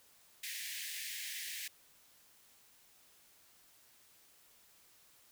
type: high-pass noise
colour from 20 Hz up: pink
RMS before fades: -43 dBFS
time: 0.43-1.68 s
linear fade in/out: 5 ms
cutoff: 1700 Hz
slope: 96 dB/octave
effects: white hiss -65 dBFS RMS until 5.31 s